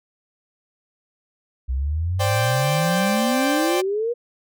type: exponential sweep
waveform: sine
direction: up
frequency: 61.74 to 487.8 Hz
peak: -20 dBFS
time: 1.68-4.14 s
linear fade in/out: 20 ms
type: chord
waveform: sawtooth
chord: C suspended second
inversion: none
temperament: equal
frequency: 523.3 / 587.3 / 784 Hz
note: C5 / D5 / G5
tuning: 0 / 0 / 0 cents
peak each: -21 dBFS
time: 2.19-3.82 s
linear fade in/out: 20 ms
effects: none